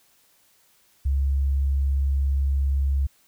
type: tone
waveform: sine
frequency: 68.7 Hz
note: C#2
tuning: 15 cents flat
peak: -19 dBFS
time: 1.05-3.07 s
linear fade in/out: 10 ms
effects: white hiss -61 dBFS RMS until 3.27 s